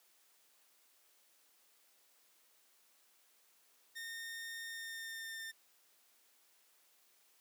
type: tone with pitch glide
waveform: sawtooth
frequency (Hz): 1832 to 1803.7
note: A#6 to A6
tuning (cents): -31 to +42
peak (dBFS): -40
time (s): 3.95-5.52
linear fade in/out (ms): 20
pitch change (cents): -27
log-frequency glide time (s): 4.65-5.39
effects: white hiss -70 dBFS RMS until 7.4 s + high-pass 300 Hz 12 dB/octave